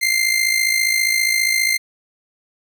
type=tone with amplitude modulation; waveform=sawtooth; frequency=2093 Hz; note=C7; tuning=in tune; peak=-9 dBFS; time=0.01-1.78 s; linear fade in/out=20 ms; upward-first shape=sine; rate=54.9 Hz; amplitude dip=65%; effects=none